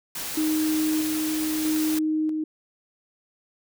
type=noise; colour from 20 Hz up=white; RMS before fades=-32 dBFS; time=0.15-1.99 s; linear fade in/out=5 ms
type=tone with tremolo; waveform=sine; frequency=311.1 Hz; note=D#4; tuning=in tune; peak=-21 dBFS; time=0.37-2.44 s; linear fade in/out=5 ms; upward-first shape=square; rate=0.78 Hz; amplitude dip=30%
effects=none